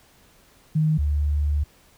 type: tone pair in turn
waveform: sine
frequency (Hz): 155.56 / 73.41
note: D#3 / D2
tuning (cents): 0 / 0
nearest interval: octave + minor second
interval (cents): 1300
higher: first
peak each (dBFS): -17 / -19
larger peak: first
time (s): 0.75-0.98 / 0.98-1.64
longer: second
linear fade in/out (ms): 10
effects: pink hiss -56 dBFS RMS until 1.97 s